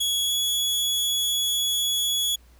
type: tone with pitch glide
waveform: sawtooth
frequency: 3351 to 3374 Hz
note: G#7 to G#7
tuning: +15 to +27 cents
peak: -19 dBFS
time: 0-2.36 s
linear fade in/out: 10 ms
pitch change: +12 cents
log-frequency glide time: 0.26-0.32 s
effects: added 60 Hz sine -51 dBFS peak until 2.59 s + pink hiss -60 dBFS RMS until 2.59 s